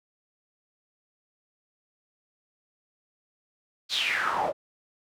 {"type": "noise with band-pass filter sweep", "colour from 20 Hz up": "pink", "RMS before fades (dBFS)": -27, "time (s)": [3.89, 4.53], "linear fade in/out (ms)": 50, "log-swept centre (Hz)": [4400, 560], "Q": 5.6, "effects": []}